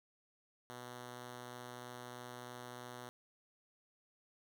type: tone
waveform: 5% pulse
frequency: 123.1 Hz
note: B2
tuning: 5 cents flat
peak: -36 dBFS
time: 0.7-3.09 s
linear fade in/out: 0 ms
effects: none